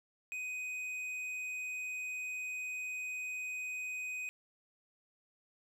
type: tone with tanh clipping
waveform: sine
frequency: 2502 Hz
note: D#7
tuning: 9 cents sharp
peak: -39 dBFS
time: 0.32-4.29 s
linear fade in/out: 0 ms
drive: 8 dB
effects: none